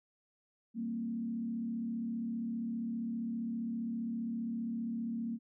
sine tone with frequency modulation, 229.9 Hz, A#3, 24 cents flat, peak -34 dBFS, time 0.74-5.39 s, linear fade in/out 50 ms, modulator 35.1 Hz, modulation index 0.61, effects none

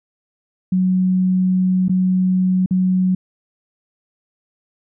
sine tone with dropouts, 185 Hz, F#3, in tune, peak -13 dBFS, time 0.72-3.15 s, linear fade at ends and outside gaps 5 ms, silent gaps 1.883-1.894 / 2.661-2.708 s, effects none

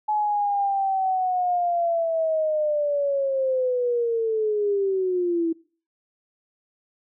sine linear sweep, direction down, 853 to 325.8 Hz, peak -20 dBFS, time 0.08-5.53 s, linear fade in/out 10 ms, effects noise-tail reverb RT60 0.4 s tail -22 dB re dry

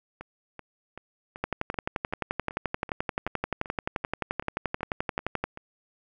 two click trains, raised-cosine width 0.5 ms, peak -12 / -24 dBFS, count 47 / 15, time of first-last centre 1.44-5.44 / 0.21-5.574 s, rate 11.5 / 2.61 Hz, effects none

